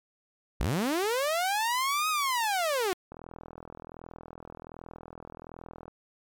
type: linear two-way sweep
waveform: sawtooth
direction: up then down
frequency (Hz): 37.56 to 1275 to 348.1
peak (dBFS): -22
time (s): 0.6-2.93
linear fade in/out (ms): 0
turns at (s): 2.09
type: click train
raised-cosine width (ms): 1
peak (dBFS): -29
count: 115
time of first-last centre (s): 3.12-5.88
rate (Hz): 41.3
effects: MP3 96 kbps